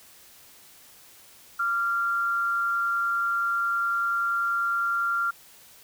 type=tone pair together; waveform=sine; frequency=1174.8 / 1385 Hz; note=D6 / F6; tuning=0 / -15 cents; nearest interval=minor third; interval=285 cents; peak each=-34 / -23 dBFS; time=1.59-5.31 s; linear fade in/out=10 ms; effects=white hiss -52 dBFS RMS until 5.83 s